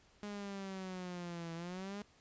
sawtooth linear two-way sweep, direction down then up, 207.7 to 164.81 to 207.7 Hz, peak -38 dBFS, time 0.23-2.02 s, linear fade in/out 0 ms, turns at 1.54 s, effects pink hiss -67 dBFS RMS until 2.2 s + resampled to 16000 Hz

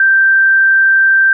sine tone, 1568 Hz, G6, in tune, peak -6 dBFS, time 0-1.33 s, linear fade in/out 2 ms, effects none

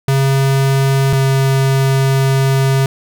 square tone pair in turn, 135.8 / 134.86 Hz, C#3 / C#3, -35 / -47 cents, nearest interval unison, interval 12 cents, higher first, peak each -11 dBFS, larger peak neither, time 0.08-1.13 / 1.13-2.86 s, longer second, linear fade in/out 2 ms, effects none

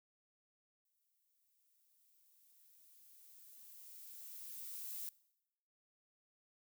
violet noise with exponential growth, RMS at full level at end -44 dBFS, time 0.85-5.09 s, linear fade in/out 2 ms, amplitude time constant 920 ms, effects noise-tail reverb RT60 0.9 s tail -22 dB re dry

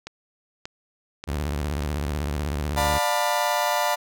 click train, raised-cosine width 0.2 ms, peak -17 dBFS, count 4, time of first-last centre 0.07-1.824 s, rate 1.71 Hz
sawtooth tone with vibrato, 73.1 Hz, D2, 7 cents flat, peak -21 dBFS, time 1.27-2.99 s, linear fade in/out 20 ms, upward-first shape square, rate 16 Hz, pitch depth 140 cents each way
35% pulse chord, B half-diminished seventh, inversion first, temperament just, 592.7 / 711.2 / 889 / 987.8 Hz, D5 / F5 / A5 / B5, +16 / +31 / +18 / 0 cents, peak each -25 dBFS, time 2.76-3.96 s, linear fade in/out 20 ms
effects none

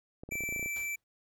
clicks, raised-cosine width 2 ms, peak -30 dBFS, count 12, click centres 0.235 / 0.29 / 0.322 / 0.355 / 0.407 / 0.437 / 0.49 / 0.525 / 0.562 / 0.595 / 0.628 / 0.66 s
square tone, 2330 Hz, D7, 14 cents flat, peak -34 dBFS, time 0.31-0.96 s, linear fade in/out 10 ms
pink noise with exponential decay, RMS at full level -48 dBFS, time 0.76-1.04 s, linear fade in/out 1 ms, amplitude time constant 60 ms
effects none

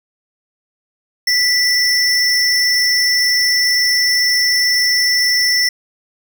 square tone pair together, 1975.5 / 5391 Hz, B6 / E8, 0 / +38 cents, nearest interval octave + perfect fourth, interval 1738 cents, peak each -17 / -14 dBFS, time 1.27-5.69 s, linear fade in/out 5 ms, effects none

